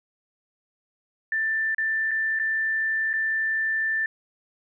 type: tone with dropouts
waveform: sine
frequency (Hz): 1774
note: A6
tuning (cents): +14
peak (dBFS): -22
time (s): 1.32-4.06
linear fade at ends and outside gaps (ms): 2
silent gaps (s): 1.747-1.782 / 2.11-2.114 / 2.39-2.397 / 3.131-3.137
effects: none